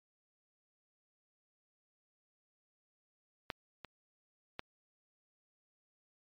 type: clicks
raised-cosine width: 0.3 ms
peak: -19 / -29 / -23 dBFS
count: 3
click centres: 3.502 / 3.847 / 4.594 s
effects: MP3 96 kbps